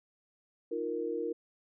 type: chord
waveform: sine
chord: Eb suspended second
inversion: none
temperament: equal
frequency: 311.1 / 349.2 / 466.2 Hz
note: Eb4 / F4 / Bb4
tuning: 0 / 0 / 0 cents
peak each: -39 / -37 / -34 dBFS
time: 0.71-1.33 s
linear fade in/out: 10 ms
effects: none